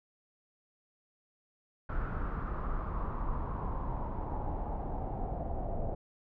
brown noise with low-pass filter sweep, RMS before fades -35 dBFS, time 1.89-5.95 s, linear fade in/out 5 ms, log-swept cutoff 1400 to 660 Hz, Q 4.8, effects none

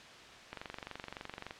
click train, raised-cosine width 0.3 ms, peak -25 dBFS, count 24, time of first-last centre 0.53-1.509 s, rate 23.5 Hz, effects white hiss -52 dBFS RMS until 1.59 s + low-pass 4000 Hz 12 dB/octave

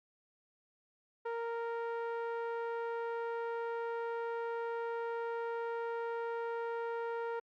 sawtooth tone with low-pass filter, 464.5 Hz, A#4, 6 cents flat, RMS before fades -38 dBFS, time 1.25-7.4 s, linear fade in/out 10 ms, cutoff 1300 Hz, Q 1.1, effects Opus 48 kbps

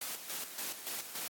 white noise with tremolo, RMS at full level -39 dBFS, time 0.01-1.28 s, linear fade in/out 5 ms, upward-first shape square, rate 3.5 Hz, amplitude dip 60%, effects high-pass 200 Hz 12 dB/octave + AAC 64 kbps

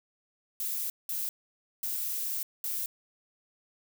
violet noise bursts at uneven times, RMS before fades -33 dBFS, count 4, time 0.6-0.9 / 1.09-1.29 / 1.83-2.43 / 2.64-2.86 s, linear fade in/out 2 ms, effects none

